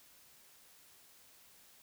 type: silence
effects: white hiss -62 dBFS RMS until 1.82 s